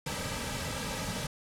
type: noise with comb filter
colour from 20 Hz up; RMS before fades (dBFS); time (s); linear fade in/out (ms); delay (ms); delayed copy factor
pink; -35; 0.06-1.27; 5; 2.8; -0.7
effects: low-pass 10000 Hz 12 dB/octave